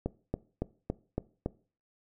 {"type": "click train", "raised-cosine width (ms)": 2, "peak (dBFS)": -17, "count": 6, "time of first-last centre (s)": [0.06, 1.461], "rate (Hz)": 3.57, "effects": ["noise-tail reverb RT60 0.4 s tail -20 dB re dry"]}